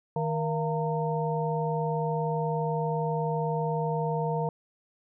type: tone cluster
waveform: sine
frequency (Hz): 156.2 / 470 / 687 / 916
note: D#3 / A#4 / F5 / A#5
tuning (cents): +7 / +14 / -29 / -31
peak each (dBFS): -29 / -31 / -34 / -33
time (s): 0.16-4.49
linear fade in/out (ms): 2
effects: none